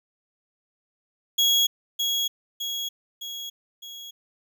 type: tone with echo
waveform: 35% pulse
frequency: 3322 Hz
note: G#7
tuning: in tune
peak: -16 dBFS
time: 1.38-1.67 s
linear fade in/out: 10 ms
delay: 610 ms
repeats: 4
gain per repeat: -5 dB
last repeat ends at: 4.11 s
effects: none